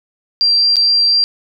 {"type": "tone with dropouts", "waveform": "sine", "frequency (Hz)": 4726, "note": "D8", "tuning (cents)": 10, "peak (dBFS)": -9, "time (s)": [0.41, 1.24], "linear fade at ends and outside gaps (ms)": 0, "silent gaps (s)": [0.758, 0.767], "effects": []}